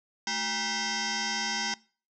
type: tone with frequency modulation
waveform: sine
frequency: 1975.5 Hz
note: B6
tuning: in tune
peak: -28 dBFS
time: 0.27-1.74 s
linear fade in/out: 2 ms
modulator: 585 Hz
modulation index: 7.2
effects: noise-tail reverb RT60 0.4 s tail -22 dB re dry